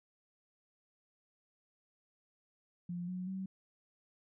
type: tone with pitch steps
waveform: sine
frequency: 175.4 / 182.64 / 190.17 Hz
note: F3 / F#3 / F#3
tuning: +8 / -22 / +48 cents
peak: -37 dBFS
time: 2.89-3.46 s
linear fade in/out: 5 ms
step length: 190 ms
effects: none